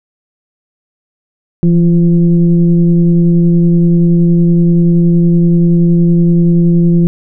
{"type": "tone with frequency modulation", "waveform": "sine", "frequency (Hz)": 169.7, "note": "F3", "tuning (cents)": -49, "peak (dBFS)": -5, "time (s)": [1.63, 7.07], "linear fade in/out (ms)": 0, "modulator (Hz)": 175, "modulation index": 0.59, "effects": []}